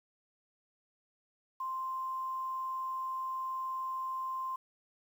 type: tone with quantisation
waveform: sine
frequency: 1046.5 Hz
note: C6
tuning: in tune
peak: -34 dBFS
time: 1.6-4.56 s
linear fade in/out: 5 ms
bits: 10
effects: none